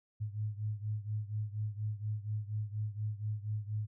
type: beating tone pair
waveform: sine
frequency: 105 / 109.2 Hz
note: G#2 / A2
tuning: +19 / -13 cents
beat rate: 4.2 Hz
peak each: -36 / -39 dBFS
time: 0.2-3.87 s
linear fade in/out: 20 ms
effects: none